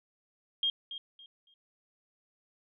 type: tone with echo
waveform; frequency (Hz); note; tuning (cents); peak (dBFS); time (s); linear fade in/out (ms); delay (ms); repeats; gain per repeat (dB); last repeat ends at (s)
sine; 3226; G7; +49; -26; 0.63-0.7; 2; 280; 3; -12; 1.54
effects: none